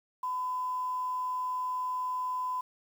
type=tone with quantisation; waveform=sine; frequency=1008 Hz; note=B5; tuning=35 cents sharp; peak=-30 dBFS; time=0.23-2.61 s; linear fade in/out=5 ms; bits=9; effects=none